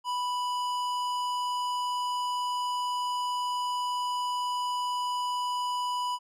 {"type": "tone with tanh clipping", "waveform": "sine", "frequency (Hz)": 987.8, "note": "B5", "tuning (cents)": 0, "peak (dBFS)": -30, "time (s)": [0.04, 6.19], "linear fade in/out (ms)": 50, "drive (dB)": 16, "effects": []}